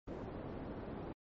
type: low-pass noise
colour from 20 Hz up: white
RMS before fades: -45 dBFS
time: 0.07-1.13 s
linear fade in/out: 10 ms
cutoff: 470 Hz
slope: 12 dB/octave
effects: MP3 32 kbps